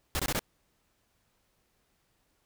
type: noise bursts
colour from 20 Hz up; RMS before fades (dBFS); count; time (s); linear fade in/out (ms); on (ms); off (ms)
pink; -30; 4; 0.15-0.392; 0; 44; 22
effects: pink hiss -73 dBFS RMS until 2.45 s